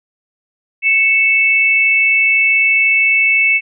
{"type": "tone pair together", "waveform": "sine", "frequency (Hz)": [2217, 2636], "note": ["C#7", "E7"], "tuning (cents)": [0, -1], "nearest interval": "minor third", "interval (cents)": 299, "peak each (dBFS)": -12, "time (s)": [0.82, 3.61], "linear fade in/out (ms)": 50, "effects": []}